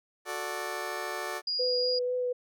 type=chord; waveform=15% pulse; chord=D major; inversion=first; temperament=just; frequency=367.1 / 440.5 / 587.3 Hz; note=F#4 / A4 / D5; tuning=-14 / +2 / 0 cents; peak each=-31 / -32 / -31 dBFS; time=0.25-1.42 s; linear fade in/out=50 ms
type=tone; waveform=sine; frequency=4865 Hz; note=D#8; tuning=40 cents flat; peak=-28 dBFS; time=1.47-1.99 s; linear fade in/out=5 ms
type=tone with vibrato; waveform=sine; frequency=497.8 Hz; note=B4; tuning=14 cents sharp; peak=-27 dBFS; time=1.59-2.33 s; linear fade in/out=10 ms; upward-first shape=triangle; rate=4 Hz; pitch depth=15 cents each way
effects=none